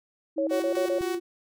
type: tone with pitch glide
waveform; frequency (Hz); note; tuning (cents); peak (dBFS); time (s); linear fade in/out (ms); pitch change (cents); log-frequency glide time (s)
sine; 320 to 347; D#4 to F4; +49 to -11; -28; 0.36-1.2; 20; +140; 0.48-0.78
type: tone bursts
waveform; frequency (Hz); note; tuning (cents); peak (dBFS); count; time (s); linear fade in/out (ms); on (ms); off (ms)
sine; 554.4; C#5; 0; -24; 5; 0.38-0.986; 2; 90; 39
type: tone with tremolo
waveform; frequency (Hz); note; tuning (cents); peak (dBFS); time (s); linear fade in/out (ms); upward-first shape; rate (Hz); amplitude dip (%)
sawtooth; 373.9; F#4; +18; -26; 0.49-1.2; 50; square; 3.8; 50
type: click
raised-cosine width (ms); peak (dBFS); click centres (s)
5; -29; 1.01
effects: none